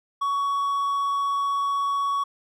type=tone; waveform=triangle; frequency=1121 Hz; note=C#6; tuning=19 cents sharp; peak=-20 dBFS; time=0.21-2.24 s; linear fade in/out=10 ms; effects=none